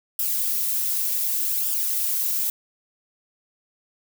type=noise with flanger; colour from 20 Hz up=violet; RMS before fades=-24 dBFS; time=0.19-2.5 s; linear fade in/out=2 ms; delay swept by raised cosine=0.47 to 4.57 ms; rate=0.67 Hz; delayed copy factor=-0.55; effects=none